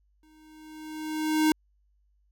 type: tone with exponential growth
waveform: square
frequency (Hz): 310.6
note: D#4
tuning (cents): -3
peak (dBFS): -19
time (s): 0.23-1.52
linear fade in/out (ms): 2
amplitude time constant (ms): 280
effects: added 50 Hz sine -64 dBFS peak until 2.31 s